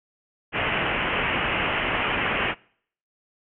white low-pass noise, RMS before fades -25 dBFS, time 0.52-2.55 s, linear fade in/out 50 ms, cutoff 3000 Hz, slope 96 dB/octave, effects noise-tail reverb RT60 0.6 s tail -25 dB re dry

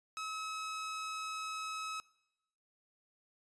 sawtooth tone, 1285 Hz, E6, 45 cents flat, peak -35 dBFS, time 0.17-2 s, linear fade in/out 0 ms, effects noise-tail reverb RT60 0.9 s tail -22 dB re dry + resampled to 22050 Hz

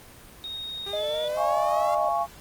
sine tone with pitch glide, 3729 to 3459 Hz, A#7 to A7, 0 to -30 cents, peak -32 dBFS, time 0.44-1.28 s, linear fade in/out 0 ms, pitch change -130 cents, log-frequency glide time 0.9-1.02 s
sawtooth exponential sweep, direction up, 393.2 to 698.5 Hz, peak -32 dBFS, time 0.86-1.95 s, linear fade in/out 5 ms
sine tone with vibrato, 611 Hz, D#5, 32 cents flat, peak -26 dBFS, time 0.93-2.09 s, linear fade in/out 5 ms, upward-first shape square, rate 4.8 Hz, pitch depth 26 cents each way
sine chord, Db major, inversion first, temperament equal with one note detuned, 686.1 / 830.6 / 1108.7 Hz, F5 / Ab5 / Db6, -31 / 0 / 0 cents, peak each -26 / -27 / -28 dBFS, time 1.36-2.27 s, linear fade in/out 50 ms
effects pink hiss -48 dBFS RMS until 2.4 s + Opus 24 kbps

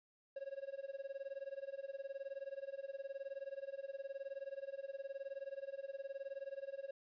triangle tone with tremolo, 548 Hz, C#5, 20 cents flat, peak -38 dBFS, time 0.36-6.91 s, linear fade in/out 5 ms, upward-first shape sine, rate 19 Hz, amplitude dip 95%, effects resampled to 11025 Hz + 13-bit

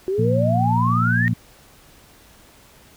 sine exponential sweep, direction up, 367 to 1880 Hz, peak -19 dBFS, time 0.08-1.28 s, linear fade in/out 0 ms
harmonic tone, 58.27 Hz, A#1, in tune, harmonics 2 / 3 / 4, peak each -19 / -23 / -25 dBFS, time 0.18-1.34 s, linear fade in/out 10 ms
effects pink hiss -50 dBFS RMS until 2.96 s

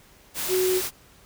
sine tone in noise, 370 Hz, F#4, in tune, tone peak -20 dBFS, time 0.48-0.82 s, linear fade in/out 50 ms, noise white, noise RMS -29 dBFS, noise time 0.34-0.91 s, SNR +6 dB, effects pink hiss -54 dBFS RMS until 1.25 s

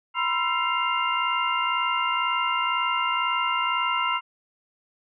sine tone cluster, 970 / 1032 / 1347 / 2111 / 2796 Hz, B5 / C6 / E6 / C7 / F7, -31 / -24 / +37 / +15 / +1 cents, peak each -29 / -28 / -27 / -30 / -29 dBFS, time 0.14-4.21 s, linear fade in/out 50 ms, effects none

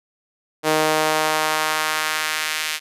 sawtooth tone with high-pass filter sweep, 155.56 Hz, D#3, in tune, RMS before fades -21 dBFS, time 0.63-2.8 s, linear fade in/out 50 ms, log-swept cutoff 450 to 2400 Hz, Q 1.1, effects resampled to 32000 Hz

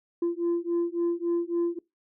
sine beating tone pair, 341 / 344.6 Hz, F4 / F4, -41 / -23 cents, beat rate 3.6 Hz, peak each -26 dBFS, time 0.22-1.79 s, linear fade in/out 5 ms, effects noise-tail reverb RT60 0.2 s tail -22 dB re dry + tanh soft clip ceiling -21 dBFS

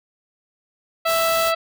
harmonic tone, 659.3 Hz, E5, in tune, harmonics 1 / 2 / 3 / 4 / 5 / 6 / 7, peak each -20 / -22 / -30 / -29 / -33 / -33 / -34 dBFS, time 1.05-1.55 s, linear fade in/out 10 ms
white band-stop noise, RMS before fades -28 dBFS, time 1.05-1.53 s, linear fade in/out 50 ms, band 1700 to 2700 Hz, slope 96 dB/octave
effects none

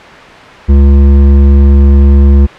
triangle tone with hard clipping, 69.6 Hz, C#2, 8 cents sharp, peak -3 dBFS, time 0.68-2.47 s, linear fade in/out 20 ms, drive 14 dB, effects white hiss -29 dBFS RMS until 2.58 s + low-pass 2000 Hz 12 dB/octave

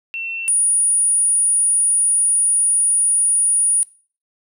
sine tone pair in turn, 2702 / 9629 Hz, E7 / D9, +42 / +42 cents, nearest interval octave + minor seventh, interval 2200 cents, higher second, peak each -24 / -13 dBFS, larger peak second, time 0.14-0.48 / 0.48-3.83 s, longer second, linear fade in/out 0 ms, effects noise-tail reverb RT60 0.4 s tail -19 dB re dry

